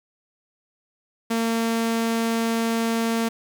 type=tone; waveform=sawtooth; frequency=228.2 Hz; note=A#3; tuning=37 cents flat; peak=-17 dBFS; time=1.3-3.29 s; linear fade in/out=10 ms; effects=8-bit